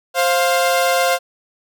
sawtooth tone pair together, 527 / 699.8 Hz, C5 / F5, +12 / +3 cents, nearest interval perfect fourth, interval 491 cents, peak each -13 dBFS, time 0.14-1.19 s, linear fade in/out 50 ms, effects none

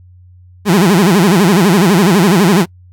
30% pulse tone with vibrato, 186.3 Hz, F#3, 12 cents sharp, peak -4 dBFS, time 0.65-2.66 s, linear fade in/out 50 ms, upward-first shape sine, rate 12 Hz, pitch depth 230 cents each way, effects noise-tail reverb RT60 0.1 s tail -26 dB re dry + added 90 Hz sine -38 dBFS peak until 2.92 s

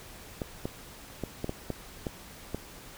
clicks, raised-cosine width 2 ms, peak -18 dBFS, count 8, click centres 0.418 / 0.655 / 1.237 / 1.444 / 1.494 / 1.703 / 2.068 / 2.546 s, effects pink hiss -48 dBFS RMS until 2.97 s

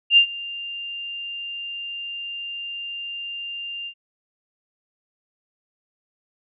sine tone with ADSR envelope, 2794 Hz, F7, in tune, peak -8 dBFS, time 0.1-3.94 s, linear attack 70 ms, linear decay 88 ms, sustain -21 dB, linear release 73 ms, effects none

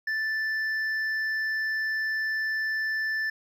sine tone with hard clipping, 1760 Hz, A6, in tune, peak -27 dBFS, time 0.07-3.3 s, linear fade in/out 5 ms, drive 4 dB, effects none

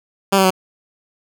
10% pulse tone with pitch steps, 196 / 191.3 / 186.72 Hz, G3 / G3 / F#3, 0 / -42 / +16 cents, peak -3 dBFS, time 0.32-0.506 s, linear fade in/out 10 ms, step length 62 ms, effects none

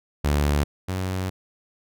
sawtooth tone pair in turn, 72.9 / 93.34 Hz, D2 / F#2, -12 / +16 cents, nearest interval major third, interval 428 cents, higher second, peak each -15 / -21 dBFS, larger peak first, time 0.24-0.64 / 0.88-1.3 s, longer second, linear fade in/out 10 ms, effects none

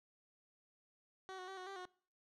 15% pulse tone with pitch steps, 378.8 / 367.5 / 383.9 / 368.1 / 391.8 / 364.6 Hz, F#4 / F#4 / G4 / F#4 / G4 / F#4, +41 / -12 / -36 / -9 / -1 / -25 cents, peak -40 dBFS, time 1.29-1.854 s, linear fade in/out 0 ms, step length 94 ms, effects noise-tail reverb RT60 0.5 s tail -23 dB re dry + low-pass 5000 Hz 12 dB/octave

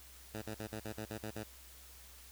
10% pulse tone bursts, 108.2 Hz, A2, 29 cents flat, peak -32 dBFS, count 9, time 0.34-1.433 s, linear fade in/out 5 ms, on 77 ms, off 50 ms, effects added 63 Hz sine -58 dBFS peak until 2.31 s + white hiss -57 dBFS RMS until 2.31 s

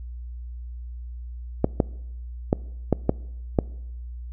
clicks, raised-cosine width 2 ms, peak -4 dBFS, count 6, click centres 1.644 / 1.802 / 2.529 / 2.927 / 3.094 / 3.588 s, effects noise-tail reverb RT60 0.9 s tail -23 dB re dry + added 60 Hz sine -33 dBFS peak until 4.32 s

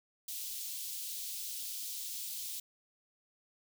white high-pass noise, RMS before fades -41 dBFS, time 0.28-2.6 s, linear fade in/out 5 ms, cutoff 3200 Hz, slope 24 dB/octave, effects none

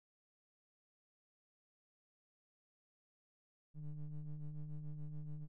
triangle ring-modulated tone, 73.42 Hz, D2, in tune, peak -37 dBFS, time 3.74-5.48 s, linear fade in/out 50 ms, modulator 76.9 Hz, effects none

